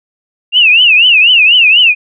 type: tone with vibrato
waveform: sine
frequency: 2722 Hz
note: F7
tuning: 45 cents flat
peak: -3 dBFS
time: 0.52-1.95 s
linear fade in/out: 50 ms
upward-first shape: triangle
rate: 4.1 Hz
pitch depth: 210 cents each way
effects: none